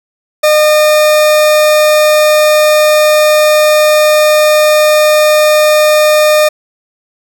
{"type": "tone", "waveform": "40% pulse", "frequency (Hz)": 608, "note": "D#5", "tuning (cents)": -40, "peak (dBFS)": -4, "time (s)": [0.43, 6.49], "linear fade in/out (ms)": 10, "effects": []}